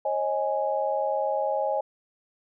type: chord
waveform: sine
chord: C# suspended second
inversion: none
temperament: equal with one note detuned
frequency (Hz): 542.3 / 622.3 / 830.6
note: C#5 / D#5 / G#5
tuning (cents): -38 / 0 / 0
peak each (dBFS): -28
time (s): 0.05-1.81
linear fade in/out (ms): 5
effects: none